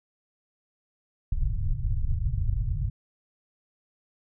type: low-pass noise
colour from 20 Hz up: pink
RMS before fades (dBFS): -26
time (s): 1.32-2.9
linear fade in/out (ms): 5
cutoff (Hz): 130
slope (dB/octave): 48
effects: none